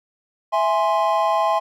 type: chord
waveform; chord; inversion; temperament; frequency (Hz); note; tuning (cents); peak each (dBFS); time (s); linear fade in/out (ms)
triangle; E augmented; none; equal; 659.3 / 830.6 / 1046.5; E5 / G#5 / B#5; 0 / 0 / 0; -19; 0.52-1.6; 20
effects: none